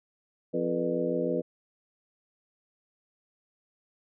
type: harmonic tone with a mistuned harmonic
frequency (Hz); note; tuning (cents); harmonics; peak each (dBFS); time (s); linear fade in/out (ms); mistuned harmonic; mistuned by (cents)
86.6; F2; -14; 2 / 3 / 4 / 5 / 6 / 7; -35 / -33 / -33 / -35 / -30 / -35; 0.53-1.42; 20; 6; -90
effects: none